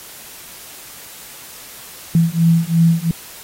sine beating tone pair, 164.81 / 167.71 Hz, E3 / E3, 0 / +30 cents, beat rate 2.9 Hz, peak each -14 / -14 dBFS, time 2.15-3.11 s, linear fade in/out 2 ms, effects white hiss -37 dBFS RMS until 3.43 s + AAC 48 kbps

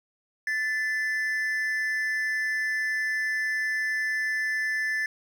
triangle tone pair together, 1753.9 / 2023 Hz, A6 / B6, -6 / +41 cents, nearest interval major second, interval 247 cents, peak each -24 / -31 dBFS, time 0.47-5.06 s, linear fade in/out 2 ms, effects none

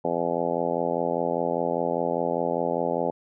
harmonic tone, 85 Hz, F2, 46 cents flat, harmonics 2 / 3 / 4 / 5 / 6 / 7 / 8 / 9 / 10, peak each -35 / -33 / -34 / -31 / -29 / -30 / -33 / -34 / -33 dBFS, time 0.04-3.11 s, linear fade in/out 10 ms, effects none

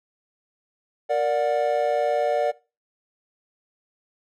triangle chord, Bb augmented, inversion none, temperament equal with one note detuned, 466.2 / 587.3 / 729.4 Hz, Bb4 / D5 / F#5, 0 / 0 / -25 cents, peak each -24 / -20 / -23 dBFS, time 1.09-2.52 s, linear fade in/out 20 ms, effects noise-tail reverb RT60 0.3 s tail -21 dB re dry

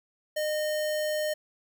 sine tone with sample-and-hold, 610 Hz, D#5, 34 cents flat, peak -26 dBFS, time 0.36-1.34 s, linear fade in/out 10 ms, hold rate 2450 Hz, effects none

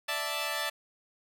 10% pulse chord, D suspended second, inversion none, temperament equal, 587.3 / 659.3 / 880 Hz, D5 / E5 / A5, 0 / 0 / 0 cents, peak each -27 dBFS, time 0.08-0.7 s, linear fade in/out 10 ms, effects none

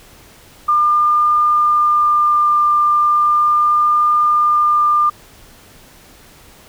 sine tone with vibrato, 1200 Hz, D6, 37 cents sharp, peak -10 dBFS, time 0.68-5.1 s, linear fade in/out 10 ms, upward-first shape triangle, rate 0.36 Hz, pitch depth 8 cents each way, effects pink hiss -44 dBFS RMS until 6.68 s

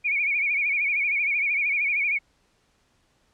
sine tone with vibrato, 2317 Hz, D7, 24 cents flat, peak -21 dBFS, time 0.04-2.19 s, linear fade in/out 20 ms, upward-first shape sine, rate 13 Hz, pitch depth 100 cents each way, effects pink hiss -66 dBFS RMS until 3.33 s + low-pass 8000 Hz 12 dB/octave

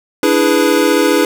square chord, E dominant seventh, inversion third, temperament equal with one note detuned, 293.7 / 328.7 / 415.3 / 493.9 Hz, D4 / E4 / G#4 / B4, 0 / -5 / 0 / 0 cents, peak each -16 dBFS, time 0.23-1.25 s, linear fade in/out 2 ms, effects none

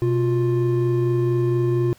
triangle tone pair together, 125.39 / 351.9 Hz, B2 / F4, +27 / +13 cents, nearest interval octave + tritone, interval 1786 cents, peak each -18 dBFS, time 0.02-1.93 s, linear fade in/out 0 ms, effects pink hiss -53 dBFS RMS until 1.98 s

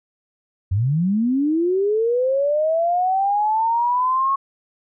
sine linear sweep, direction up, 87.31 to 1100 Hz, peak -16 dBFS, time 0.71-4.36 s, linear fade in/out 10 ms, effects none

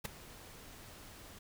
pink noise with ADSR envelope, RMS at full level -36 dBFS, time 0.04-1.39 s, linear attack 15 ms, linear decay 9 ms, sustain -17 dB, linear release 7 ms, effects none

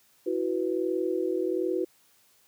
sine chord, E suspended second, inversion none, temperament just, 329.6 / 370.8 / 494.4 Hz, E4 / F#4 / B4, 0 / +4 / +2 cents, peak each -30 / -28 / -32 dBFS, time 0.26-1.85 s, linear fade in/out 10 ms, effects white hiss -63 dBFS RMS until 2.47 s + high-pass 60 Hz 12 dB/octave

